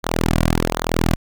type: tone with flanger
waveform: sawtooth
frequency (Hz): 41.16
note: E1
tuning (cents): -2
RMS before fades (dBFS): -19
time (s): 0.03-1.16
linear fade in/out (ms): 20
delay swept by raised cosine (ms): 0.37 to 2.37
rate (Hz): 1.3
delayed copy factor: -0.9
effects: none